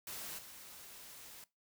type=noise with level steps; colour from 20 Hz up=white; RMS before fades=-45 / -53 dBFS; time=0.07-1.44 s; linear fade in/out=2 ms; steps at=0.38 s; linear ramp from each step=10 ms; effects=noise-tail reverb RT60 0.2 s tail -19 dB re dry